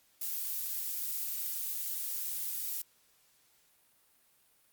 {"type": "noise", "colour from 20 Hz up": "violet", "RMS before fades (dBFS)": -36, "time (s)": [0.21, 2.82], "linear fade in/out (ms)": 5, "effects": ["white hiss -68 dBFS RMS until 4.72 s", "Opus 48 kbps"]}